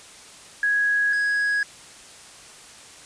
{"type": "tone pair in turn", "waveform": ["sine", "triangle"], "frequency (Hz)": [1661.2, 1661.2], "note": ["G#6", "G#6"], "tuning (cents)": [0, 0], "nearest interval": "unison", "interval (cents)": 0, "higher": "neither", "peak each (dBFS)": -18, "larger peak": "neither", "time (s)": [[0.63, 1.13], [1.13, 1.63]], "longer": "neither", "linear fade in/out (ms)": 2, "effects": ["white hiss -45 dBFS RMS until 3.05 s", "resampled to 22050 Hz"]}